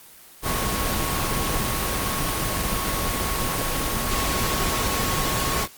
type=tone in noise; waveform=sine; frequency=1099 Hz; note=C#6; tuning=15 cents flat; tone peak=-30 dBFS; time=0.42-5.68 s; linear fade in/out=50 ms; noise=pink; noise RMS=-24 dBFS; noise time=0.42-5.68 s; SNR=-9 dB; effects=white hiss -47 dBFS RMS until 5.77 s + Opus 24 kbps